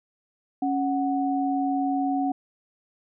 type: tone pair together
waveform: sine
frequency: 276.2 / 740 Hz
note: C#4 / F#5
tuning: -6 / 0 cents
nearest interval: octave + perfect fourth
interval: 1706 cents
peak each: -24 / -26 dBFS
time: 0.62-2.32 s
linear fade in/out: 5 ms
effects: none